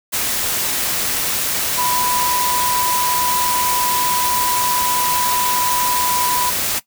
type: tone in noise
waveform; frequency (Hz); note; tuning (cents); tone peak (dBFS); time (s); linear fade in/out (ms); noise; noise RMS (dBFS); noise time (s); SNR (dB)
sine; 987.8; B5; 0; -19; 1.77-6.51; 20; white; -20; 0.12-6.8; -2
effects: noise-tail reverb RT60 0.1 s tail -17 dB re dry